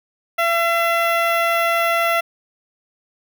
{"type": "tone with notch filter", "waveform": "15% pulse", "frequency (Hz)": 676, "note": "E5", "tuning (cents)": 43, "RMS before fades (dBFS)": -18, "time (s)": [0.38, 2.21], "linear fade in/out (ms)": 10, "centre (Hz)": 7200, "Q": 0.71, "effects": []}